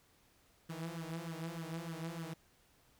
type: tone with flanger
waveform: sawtooth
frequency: 164.81 Hz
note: E3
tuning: in tune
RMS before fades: -43 dBFS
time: 0.69-2.34 s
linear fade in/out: 10 ms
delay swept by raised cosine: 0.6 to 6.1 ms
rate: 3.3 Hz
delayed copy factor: +0.8
effects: pink hiss -69 dBFS RMS until 2.99 s